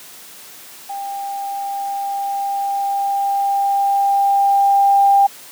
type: tone with level ramp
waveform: sine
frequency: 796 Hz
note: G5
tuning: 26 cents sharp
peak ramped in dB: -24 to -8 dBFS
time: 0.89-5.27 s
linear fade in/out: 10 ms
effects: white hiss -39 dBFS RMS until 5.51 s + high-pass 150 Hz 12 dB/octave